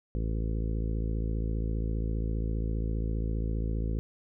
harmonic tone, 55 Hz, A1, in tune, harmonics 1 / 2 / 3 / 4 / 5 / 6 / 7 / 8 / 9, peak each -29 / -35 / -39 / -41 / -43 / -45 / -46 / -47 / -48 dBFS, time 0.15-3.99 s, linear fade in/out 0 ms, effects none

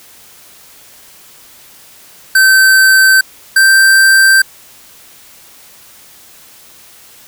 square tone pair in turn, 1545 / 1565.7 Hz, G6 / G6, -26 / -3 cents, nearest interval unison, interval 23 cents, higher second, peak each -5 dBFS, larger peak neither, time 2.35-3.21 / 3.56-4.42 s, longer neither, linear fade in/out 5 ms, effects white hiss -40 dBFS RMS until 7.27 s

